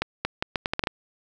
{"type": "accelerating click train", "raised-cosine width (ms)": 0.3, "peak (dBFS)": -8, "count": 9, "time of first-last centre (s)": [0.02, 0.872], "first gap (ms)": 230, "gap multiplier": 0.76, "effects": []}